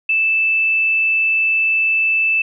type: tone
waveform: sine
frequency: 2637 Hz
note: E7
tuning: in tune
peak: -13 dBFS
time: 0.09-2.42 s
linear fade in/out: 5 ms
effects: none